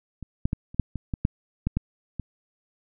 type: clicks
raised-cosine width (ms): 5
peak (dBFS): -24 / -10 / -13 / -29 / -6 / -18 / -15 / -8 / -11 / -11 / -18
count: 11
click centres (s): 0.227 / 0.455 / 0.531 / 0.745 / 0.797 / 0.957 / 1.138 / 1.251 / 1.67 / 1.77 / 2.197
effects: none